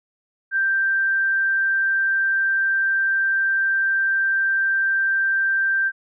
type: tone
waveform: sine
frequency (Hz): 1572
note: G6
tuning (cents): +4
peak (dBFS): -17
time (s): 0.51-5.92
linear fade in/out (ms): 50
effects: none